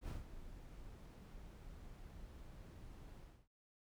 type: noise with ADSR envelope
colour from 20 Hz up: brown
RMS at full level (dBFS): -43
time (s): 0.01-3.48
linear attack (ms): 75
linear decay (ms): 140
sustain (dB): -11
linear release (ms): 280
effects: none